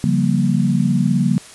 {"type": "chord", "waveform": "sine", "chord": "G half-diminished seventh", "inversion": "second", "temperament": "just", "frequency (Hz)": [141.12, 176.4, 196, 235.2], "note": ["Db3", "F3", "G3", "Bb3"], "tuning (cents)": [31, 18, 0, 16], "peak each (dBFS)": -19, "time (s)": [0.04, 1.38], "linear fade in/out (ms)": 0, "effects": ["white hiss -40 dBFS RMS until 1.54 s", "resampled to 24000 Hz"]}